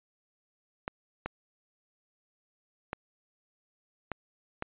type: clicks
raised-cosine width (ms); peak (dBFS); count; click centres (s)
0.5; -18; 5; 0.879 / 1.26 / 2.931 / 4.117 / 4.624
effects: resampled to 8000 Hz